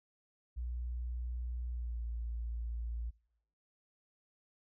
sine tone with pitch glide, 60.4 to 57.67 Hz, B1 to A#1, -38 to -18 cents, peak -36 dBFS, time 0.56-3.11 s, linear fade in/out 20 ms, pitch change -80 cents, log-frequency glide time 1.71-2.03 s, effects noise-tail reverb RT60 0.8 s tail -25 dB re dry

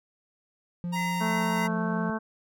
triangle tone, 174.6 Hz, F3, in tune, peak -27 dBFS, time 0.84-2.1 s, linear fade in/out 0 ms
45% pulse tone with vibrato, 932.3 Hz, A#5, in tune, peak -30 dBFS, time 0.92-1.68 s, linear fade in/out 20 ms, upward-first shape sine, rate 7.2 Hz, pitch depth 9 cents each way
triangle tone with tremolo, 2027 Hz, B6, 45 cents sharp, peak -30 dBFS, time 0.95-1.68 s, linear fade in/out 20 ms, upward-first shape sine, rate 3.2 Hz, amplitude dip 55%
harmonic tone, 220 Hz, A3, in tune, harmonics 1 / 2 / 3 / 4 / 5 / 6 / 7, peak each -30 / -36 / -37 / -37 / -37 / -43 / -37 dBFS, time 1.2-2.19 s, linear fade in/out 20 ms
effects none

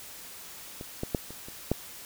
clicks, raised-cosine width 2 ms, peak -25 / -17 / -12 / -29 / -30 / -11 dBFS, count 6, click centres 0.811 / 1.034 / 1.148 / 1.306 / 1.485 / 1.716 s, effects white hiss -45 dBFS RMS until 2.05 s

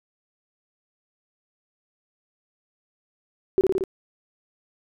sine tone with echo, 380 Hz, F#4, 46 cents sharp, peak -14 dBFS, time 3.58-3.61 s, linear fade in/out 0 ms, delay 57 ms, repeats 4, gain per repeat -2 dB, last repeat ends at 3.838 s, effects none

